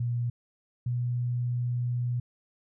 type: tone pair in turn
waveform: sine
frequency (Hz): 120 / 122.1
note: B2 / B2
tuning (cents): -49 / -19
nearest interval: unison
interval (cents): 30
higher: second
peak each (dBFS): -26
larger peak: neither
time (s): 0-0.3 / 0.86-2.2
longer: second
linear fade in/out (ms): 5
effects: none